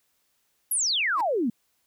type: exponential sweep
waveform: sine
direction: down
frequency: 12000 to 212.1 Hz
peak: -22 dBFS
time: 0.71-1.5 s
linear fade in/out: 5 ms
type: tone with exponential growth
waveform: 10% pulse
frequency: 323.2 Hz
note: E4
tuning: 34 cents flat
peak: -26 dBFS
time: 1.13-1.21 s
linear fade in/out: 5 ms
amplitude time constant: 17 ms
effects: white hiss -71 dBFS RMS until 1.86 s